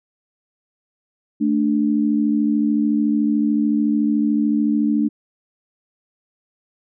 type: tone pair together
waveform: sine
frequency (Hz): 220 / 293.7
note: A3 / D4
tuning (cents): 0 / 0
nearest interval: perfect fourth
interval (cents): 500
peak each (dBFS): -18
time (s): 1.4-5.09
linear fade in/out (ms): 20
effects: none